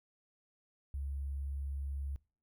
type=tone with sample-and-hold; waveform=sine; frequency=69.3 Hz; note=C#2; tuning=in tune; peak=-36 dBFS; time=0.94-2.16 s; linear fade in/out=0 ms; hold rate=11025 Hz; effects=noise-tail reverb RT60 0.4 s tail -23 dB re dry